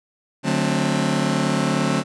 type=chord; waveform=sawtooth; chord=D dominant seventh; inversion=none; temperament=just; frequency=146.83 / 183.54 / 220.2 / 264.3 Hz; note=D3 / F#3 / A3 / C4; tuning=0 / -14 / +2 / +18 cents; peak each=-20 dBFS; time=0.43-2.04 s; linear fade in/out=50 ms; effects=resampled to 22050 Hz